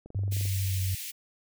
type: click train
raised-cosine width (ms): 2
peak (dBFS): -32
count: 10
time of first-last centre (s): 0.06-0.455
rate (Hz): 22.8
type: tone with pitch glide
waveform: sine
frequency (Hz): 98.7 to 94.46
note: G2 to F#2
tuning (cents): +12 to +36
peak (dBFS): -26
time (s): 0.15-0.95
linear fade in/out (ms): 5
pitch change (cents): -76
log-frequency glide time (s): 0.34-0.8
type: high-pass noise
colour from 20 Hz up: white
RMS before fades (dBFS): -38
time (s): 0.31-1.12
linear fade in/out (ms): 20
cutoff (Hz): 1900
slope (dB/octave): 48
effects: none